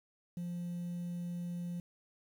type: tone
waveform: sine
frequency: 174.61 Hz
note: F3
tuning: in tune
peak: -34 dBFS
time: 0.37-1.8 s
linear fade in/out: 2 ms
effects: tanh soft clip ceiling -36 dBFS + 10-bit